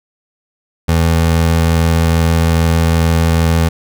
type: tone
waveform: 25% pulse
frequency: 82.41 Hz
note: E2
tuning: in tune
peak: -6 dBFS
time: 0.88-3.69 s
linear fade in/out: 10 ms
effects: none

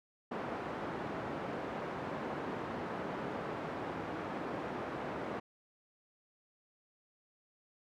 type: band-pass noise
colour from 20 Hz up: pink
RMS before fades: -40 dBFS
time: 0.31-5.4 s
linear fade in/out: 10 ms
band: 200 to 1300 Hz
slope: 12 dB/octave
effects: none

